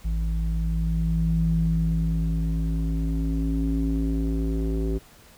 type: tone with low-pass filter sweep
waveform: square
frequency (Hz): 54.6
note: A1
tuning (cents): -13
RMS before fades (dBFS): -24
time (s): 0.04-4.99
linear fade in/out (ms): 20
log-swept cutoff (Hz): 120 to 360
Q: 4.7
effects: pink hiss -52 dBFS RMS until 5.37 s